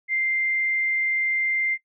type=tone; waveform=sine; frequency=2093 Hz; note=C7; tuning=in tune; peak=-21 dBFS; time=0.08-1.78 s; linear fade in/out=50 ms; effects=noise-tail reverb RT60 0.1 s tail -18 dB re dry